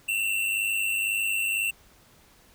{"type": "tone pair together", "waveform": "square", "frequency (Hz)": [2692, 2794], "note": ["E7", "F7"], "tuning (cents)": [36, 0], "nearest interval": "minor second", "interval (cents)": 64, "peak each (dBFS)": [-26, -32], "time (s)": [0.08, 1.71], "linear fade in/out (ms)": 10, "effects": ["pink hiss -57 dBFS RMS until 2.54 s"]}